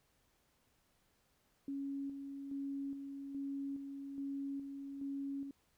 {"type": "tone with tremolo", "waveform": "sine", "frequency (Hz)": 277.2, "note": "C#4", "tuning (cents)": 0, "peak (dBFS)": -38, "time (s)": [1.68, 5.51], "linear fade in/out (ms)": 2, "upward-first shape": "square", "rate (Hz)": 1.2, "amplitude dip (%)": 45, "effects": ["pink hiss -75 dBFS RMS until 5.77 s"]}